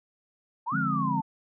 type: exponential two-way sweep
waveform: sine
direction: up then down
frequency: 867 to 1480 to 867 Hz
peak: -27 dBFS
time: 0.66-1.22 s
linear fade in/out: 20 ms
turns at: 0.77 s
type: chord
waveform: sine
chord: D half-diminished seventh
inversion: none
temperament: equal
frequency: 146.83 / 174.61 / 207.7 / 261.6 Hz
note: D3 / F3 / Ab3 / C4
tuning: 0 / 0 / 0 / 0 cents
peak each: -32 dBFS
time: 0.72-1.21 s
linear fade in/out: 10 ms
effects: none